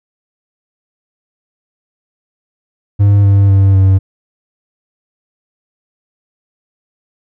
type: tone with pitch steps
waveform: triangle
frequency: 101.1 / 99.31 / 97.54 / 95.81 Hz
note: G#2 / G2 / G2 / G2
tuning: -46 / +23 / -8 / -39 cents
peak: -3 dBFS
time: 2.99-3.99 s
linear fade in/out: 20 ms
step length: 250 ms
effects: none